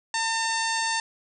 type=harmonic tone; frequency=903 Hz; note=A5; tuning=45 cents sharp; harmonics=1 / 2 / 3 / 4 / 5 / 6 / 7 / 8 / 9; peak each=-28 / -29 / -35 / -36 / -33 / -38 / -36 / -38 / -37 dBFS; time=0.14-1 s; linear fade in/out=2 ms; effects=none